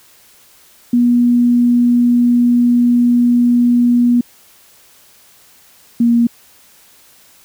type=tone pair in turn; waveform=sine; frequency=241.6 / 235.5 Hz; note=B3 / A#3; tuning=-38 / +18 cents; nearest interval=unison; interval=44 cents; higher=first; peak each=-8 dBFS; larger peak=neither; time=0.93-4.21 / 6-6.27 s; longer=first; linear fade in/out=5 ms; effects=white hiss -47 dBFS RMS until 7.44 s